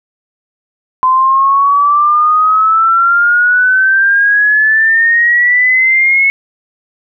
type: exponential sweep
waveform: sine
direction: up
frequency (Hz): 1024 to 2200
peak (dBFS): -6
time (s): 1.03-6.3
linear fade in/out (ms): 0
effects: none